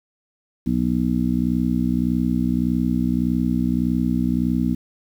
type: harmonic tone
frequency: 61.7 Hz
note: B1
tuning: 1 cent flat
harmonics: 1 / 2 / 3 / 4 / 5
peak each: -28 / -30 / -22 / -21 / -27 dBFS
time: 0.66-4.75 s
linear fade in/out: 10 ms
effects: 8-bit